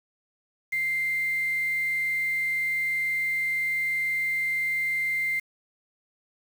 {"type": "tone with quantisation", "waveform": "sine", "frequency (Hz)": 2093, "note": "C7", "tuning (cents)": 0, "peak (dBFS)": -24, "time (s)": [0.72, 5.4], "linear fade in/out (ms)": 10, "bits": 7, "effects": []}